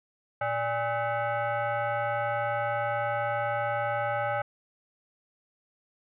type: tone with frequency modulation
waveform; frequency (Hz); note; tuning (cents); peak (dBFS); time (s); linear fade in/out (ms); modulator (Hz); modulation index
sine; 115.9; A#2; -10; -26; 0.41-4.42; 5; 701; 2
effects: none